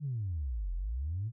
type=exponential two-way sweep; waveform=sine; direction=down then up; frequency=155.56 to 41.2 to 121.3 Hz; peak=-31 dBFS; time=0-1.32 s; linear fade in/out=50 ms; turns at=0.74 s; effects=tanh soft clip ceiling -27 dBFS